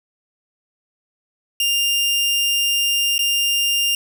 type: tone with dropouts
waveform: sawtooth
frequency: 2800 Hz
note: F7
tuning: 4 cents sharp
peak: -13 dBFS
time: 1.6-3.95 s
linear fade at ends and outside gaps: 2 ms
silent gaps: 3.181-3.191 s
effects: none